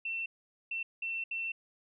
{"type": "tone bursts at uneven times", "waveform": "sine", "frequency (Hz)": 2694, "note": "E7", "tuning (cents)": 37, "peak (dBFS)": -33, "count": 4, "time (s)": [[0.05, 0.26], [0.71, 0.83], [1.02, 1.24], [1.31, 1.52]], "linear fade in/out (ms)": 5, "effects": []}